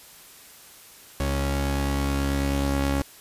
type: tone pair together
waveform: sawtooth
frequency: 69.3 / 277.5 Hz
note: C#2 / C#4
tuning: 0 / +2 cents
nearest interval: 2 octaves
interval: 2402 cents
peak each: -20 / -24 dBFS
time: 1.2-3.02 s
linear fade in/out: 0 ms
effects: white hiss -48 dBFS RMS until 3.2 s + resampled to 32000 Hz